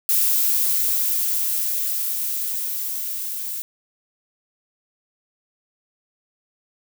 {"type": "noise with level ramp", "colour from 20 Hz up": "violet", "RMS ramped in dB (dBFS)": [-18, -29], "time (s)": [0.09, 3.62], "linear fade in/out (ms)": 0, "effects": []}